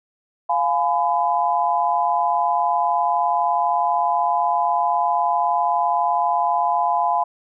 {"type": "chord", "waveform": "sine", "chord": "F diminished", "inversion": "none", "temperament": "just", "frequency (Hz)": [698.5, 838.1, 1005.8], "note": ["F5", "Ab5", "Cb6"], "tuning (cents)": [0, 16, 31], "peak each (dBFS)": -21, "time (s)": [0.49, 7.24], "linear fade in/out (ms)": 10, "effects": []}